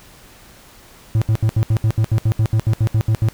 triangle tone bursts, 110 Hz, A2, in tune, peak -10 dBFS, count 16, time 1.15-3.286 s, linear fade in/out 0 ms, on 66 ms, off 72 ms, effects pink hiss -45 dBFS RMS until 3.33 s

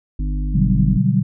harmonic tone, 50.3 Hz, G1, 45 cents sharp, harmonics 1 / 3 / 5 / 6, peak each -19 / -28 / -31 / -36 dBFS, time 0.19-0.98 s, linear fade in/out 5 ms
sine chord, G major seventh, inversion first, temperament equal, 123.47 / 146.83 / 185 / 196 Hz, B2 / D3 / F#3 / G3, 0 / 0 / 0 / 0 cents, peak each -19 dBFS, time 0.54-1.23 s, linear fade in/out 10 ms
effects none

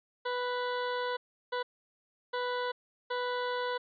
20% pulse tone bursts at uneven times, 493.9 Hz, B4, in tune, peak -26 dBFS, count 4, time 0.25-1.17 / 1.52-1.63 / 2.33-2.72 / 3.1-3.78 s, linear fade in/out 10 ms, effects resampled to 11025 Hz

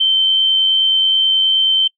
sine tone with amplitude modulation, 3104 Hz, G7, 18 cents flat, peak -9 dBFS, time 0-1.88 s, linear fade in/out 10 ms, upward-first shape sine, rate 89.4 Hz, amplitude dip 30%, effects noise-tail reverb RT60 0.1 s tail -24 dB re dry

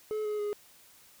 triangle tone with pitch steps, 429 / 421.9 / 414.9 Hz, A4 / G#4 / G#4, -44 / +27 / -2 cents, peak -28 dBFS, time 0.11-0.53 s, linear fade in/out 0 ms, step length 140 ms, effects white hiss -58 dBFS RMS until 1.2 s

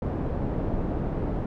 pink low-pass noise, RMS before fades -28 dBFS, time 0.02-1.46 s, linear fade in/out 2 ms, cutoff 570 Hz, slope 12 dB/octave, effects none

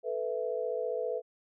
sine chord, A suspended second, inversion none, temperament just, 440 / 495 / 660 Hz, A4 / B4 / E5, 0 / +4 / +2 cents, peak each -35 / -33 / -37 dBFS, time 0.03-1.22 s, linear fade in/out 50 ms, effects none

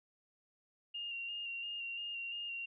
sine tone with vibrato, 2794 Hz, F7, in tune, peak -39 dBFS, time 0.94-2.66 s, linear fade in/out 10 ms, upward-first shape square, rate 2.9 Hz, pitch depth 22 cents each way, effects none

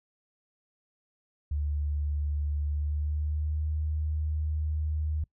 sine tone with pitch glide, 73.42 to 76.71 Hz, D2 to D#2, 0 to -24 cents, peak -27 dBFS, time 1.51-5.24 s, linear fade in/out 5 ms, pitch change +76 cents, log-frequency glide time 2.65-3.68 s, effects noise-tail reverb RT60 0.1 s tail -23 dB re dry

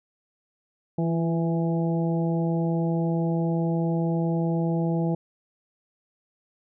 harmonic tone with a mistuned harmonic, 165.7 Hz, E3, 9 cents sharp, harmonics 1 / 2 / 3 / 4 / 5, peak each -23 / -29 / -33 / -35 / -37 dBFS, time 0.98-5.15 s, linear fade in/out 5 ms, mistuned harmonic 2, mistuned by +24 cents, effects none

